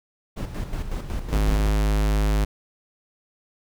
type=noise with tremolo; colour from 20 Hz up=brown; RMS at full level=-27 dBFS; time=0.36-1.7 s; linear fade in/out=20 ms; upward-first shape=square; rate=5.4 Hz; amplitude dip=55%
type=tone; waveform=square; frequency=51.91 Hz; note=G#1; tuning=in tune; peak=-19 dBFS; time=1.32-2.45 s; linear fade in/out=10 ms
effects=none